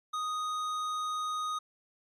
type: tone with tanh clipping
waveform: triangle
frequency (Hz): 1244.5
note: D#6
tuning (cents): 0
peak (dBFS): -33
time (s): 0.13-1.59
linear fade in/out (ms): 10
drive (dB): 17
effects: MP3 96 kbps